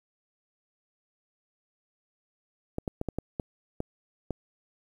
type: clicks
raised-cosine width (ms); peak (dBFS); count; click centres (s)
2; -17; 8; 2.784 / 2.878 / 3.014 / 3.087 / 3.186 / 3.398 / 3.804 / 4.307
effects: 9-bit